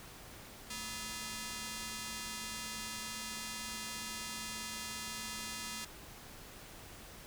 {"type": "ring-modulated tone", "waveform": "5% pulse", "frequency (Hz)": 752, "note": "F#5", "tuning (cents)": 28, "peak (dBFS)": -26, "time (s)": [0.7, 5.85], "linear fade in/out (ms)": 5, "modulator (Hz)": 531, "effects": ["pink hiss -52 dBFS RMS until 7.26 s"]}